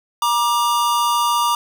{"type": "tone pair together", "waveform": "square", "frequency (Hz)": [951, 1185], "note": ["A#5", "D6"], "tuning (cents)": [34, 15], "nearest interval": "major third", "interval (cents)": 381, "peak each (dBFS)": -19, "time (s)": [0.22, 1.55], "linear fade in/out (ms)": 2, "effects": []}